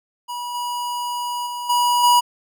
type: tone with level steps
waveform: square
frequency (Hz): 970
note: B5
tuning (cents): -31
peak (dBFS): -27 / -24 / -27 / -16 / -12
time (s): 0.28-2.21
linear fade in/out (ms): 20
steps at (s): 0.54 / 1.46 / 1.69 / 2.03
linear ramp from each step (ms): 10
effects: none